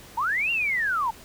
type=linear two-way sweep; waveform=sine; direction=up then down; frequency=859 to 2810 to 859 Hz; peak=-22 dBFS; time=0.17-1.11 s; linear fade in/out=10 ms; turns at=0.51 s; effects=pink hiss -47 dBFS RMS until 1.24 s